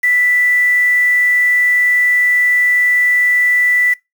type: tone with quantisation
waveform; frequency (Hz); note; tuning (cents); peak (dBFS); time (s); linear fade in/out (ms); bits
sine; 1975.5; B6; 0; -10; 0.03-3.94; 10; 5
effects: noise-tail reverb RT60 0.2 s tail -22 dB re dry